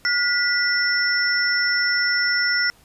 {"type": "tone cluster", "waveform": "sine", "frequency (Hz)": [1436, 1970, 5390], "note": ["F6", "B6", "E8"], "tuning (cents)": [48, -5, 38], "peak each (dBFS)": -22, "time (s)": [0.05, 2.7], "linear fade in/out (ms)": 0, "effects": ["pink hiss -54 dBFS RMS until 2.84 s", "resampled to 32000 Hz"]}